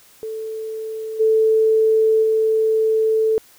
sine tone with level steps, 440.3 Hz, A4, 1 cent sharp, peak -25 / -12 / -14 dBFS, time 0.23-3.38 s, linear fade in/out 0 ms, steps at 1.19 / 2.22 s, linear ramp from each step 20 ms, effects white hiss -50 dBFS RMS until 3.58 s

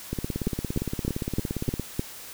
two click trains, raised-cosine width 3 ms, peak -15 / -12 dBFS, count 30 / 6, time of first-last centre 0.13-1.797 / 0.47-1.994 s, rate 17.4 / 3.28 Hz, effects white hiss -42 dBFS RMS until 2.33 s

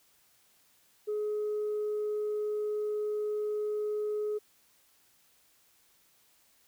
sine tone, 421.7 Hz, G#4, 26 cents sharp, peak -28 dBFS, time 1.07-4.39 s, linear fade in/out 20 ms, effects tanh soft clip ceiling -27 dBFS + white hiss -66 dBFS RMS until 6.67 s

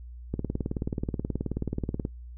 click train, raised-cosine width 3 ms, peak -16 dBFS, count 33, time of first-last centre 0.34-2.051 s, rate 18.7 Hz, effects noise-tail reverb RT60 0.1 s tail -20 dB re dry + added 60 Hz sine -40 dBFS peak until 2.37 s

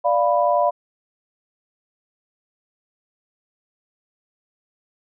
sine chord, B diminished, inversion first, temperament equal, 587.3 / 698.5 / 987.8 Hz, D5 / F5 / B5, 0 / 0 / 0 cents, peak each -19 / -19 / -21 dBFS, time 0.04-0.71 s, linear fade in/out 20 ms, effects none

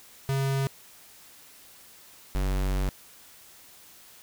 square tone pair in turn, 136 / 47.45 Hz, C#3 / F#1, -33 / +44 cents, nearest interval octave + tritone, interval 1823 cents, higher first, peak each -25 dBFS, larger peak neither, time 0.29-0.67 / 2.35-2.89 s, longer second, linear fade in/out 0 ms, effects white hiss -52 dBFS RMS until 4.22 s

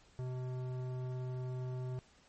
sine tone with tanh clipping, 127.2 Hz, C3, 48 cents flat, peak -39 dBFS, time 0.19-1.99 s, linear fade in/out 0 ms, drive 15 dB, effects pink hiss -65 dBFS RMS until 2.28 s + MP3 32 kbps

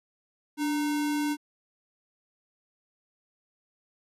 sine tone with sample-and-hold, 293.7 Hz, D4, in tune, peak -25 dBFS, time 0.57-1.37 s, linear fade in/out 50 ms, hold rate 1225 Hz, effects resampled to 32000 Hz

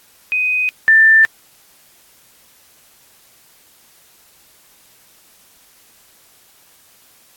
sine tone pair in turn, 2502 / 1778.8 Hz, D#7 / A6, +9 / +18 cents, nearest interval tritone, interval 591 cents, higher first, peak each -14 / -6 dBFS, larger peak second, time 0.32-0.69 / 0.88-1.25 s, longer neither, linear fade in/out 0 ms, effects white hiss -50 dBFS RMS until 7.36 s + AAC 64 kbps

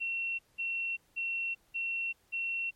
sine tone bursts, 2720 Hz, F7, 46 cents flat, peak -31 dBFS, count 5, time 0-2.71 s, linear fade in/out 20 ms, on 390 ms, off 190 ms, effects pink hiss -69 dBFS RMS until 2.75 s + MP3 64 kbps

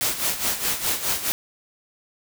white noise with tremolo, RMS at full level -22 dBFS, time 0.01-1.32 s, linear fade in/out 0 ms, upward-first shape sine, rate 4.8 Hz, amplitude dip 70%, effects none

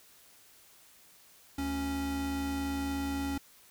square tone pair together, 73.42 / 277.2 Hz, D2 / C#4, 0 / 0 cents, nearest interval octave + major seventh, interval 2300 cents, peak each -39 / -33 dBFS, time 1.58-3.38 s, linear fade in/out 5 ms, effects white hiss -59 dBFS RMS until 3.7 s

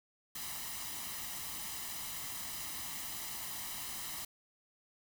white noise with comb filter, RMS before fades -42 dBFS, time 0.35-4.25 s, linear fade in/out 5 ms, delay 1 ms, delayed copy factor +0.6, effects none

